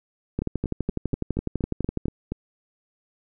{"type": "two click trains", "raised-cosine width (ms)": 3, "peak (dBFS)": [-12, -15], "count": [21, 9], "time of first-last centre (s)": [[0.39, 2.057], [0.42, 2.32]], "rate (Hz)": [12, 4.21], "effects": []}